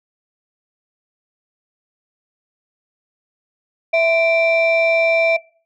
sine tone pair together, 659.5 / 2349 Hz, E5 / D7, +1 / 0 cents, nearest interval octave + minor seventh, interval 2199 cents, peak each -11 / -16 dBFS, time 3.93-5.37 s, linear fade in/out 10 ms, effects noise-tail reverb RT60 0.4 s tail -22 dB re dry + tanh soft clip ceiling -9 dBFS

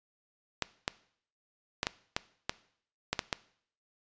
clicks, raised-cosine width 0.2 ms, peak -11 dBFS, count 9, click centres 0.623 / 0.879 / 1.831 / 1.869 / 2.165 / 2.495 / 3.13 / 3.192 / 3.328 s, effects noise-tail reverb RT60 0.6 s tail -19 dB re dry + resampled to 16000 Hz

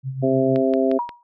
sine tone with tremolo, 132.6 Hz, C3, 23 cents sharp, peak -22 dBFS, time 0.03-0.63 s, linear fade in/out 50 ms, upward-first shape sine, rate 6.6 Hz, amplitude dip 60%
harmonic tone, 132.5 Hz, C3, 22 cents sharp, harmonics 2 / 3 / 4 / 5, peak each -20 / -21 / -24 / -22 dBFS, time 0.22-0.99 s, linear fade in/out 20 ms
click train, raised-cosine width 0.3 ms, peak -18 dBFS, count 4, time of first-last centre 0.56-1.092 s, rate 5.64 Hz
sine tone with exponential decay, 957 Hz, A#5, 45 cents sharp, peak -18 dBFS, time 0.99-1.23 s, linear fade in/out 1 ms, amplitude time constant 52 ms
effects none

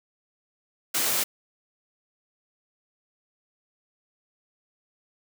white high-pass noise, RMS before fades -25 dBFS, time 0.94-1.24 s, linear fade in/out 10 ms, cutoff 170 Hz, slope 12 dB/octave, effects none

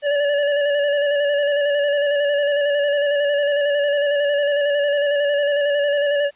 square tone with vibrato, 576 Hz, D5, 34 cents flat, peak -17 dBFS, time 0.02-6.31 s, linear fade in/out 50 ms, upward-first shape square, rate 11 Hz, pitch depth 25 cents each way, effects white hiss -55 dBFS RMS until 6.35 s + resampled to 8000 Hz

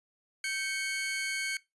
sawtooth tone pair together, 1557.6 / 2217 Hz, G6 / C#7, -12 / 0 cents, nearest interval tritone, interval 612 cents, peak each -33 / -29 dBFS, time 0.44-1.57 s, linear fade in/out 2 ms, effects noise-tail reverb RT60 0.2 s tail -21 dB re dry + resampled to 24000 Hz

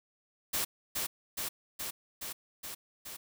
white noise with echo, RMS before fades -32 dBFS, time 0.53-0.65 s, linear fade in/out 10 ms, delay 420 ms, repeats 6, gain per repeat -2 dB, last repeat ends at 3.17 s, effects none

